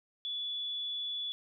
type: tone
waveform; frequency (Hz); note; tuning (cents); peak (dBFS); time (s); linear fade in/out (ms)
sine; 3433; A7; -43; -34; 0.25-1.32; 0
effects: none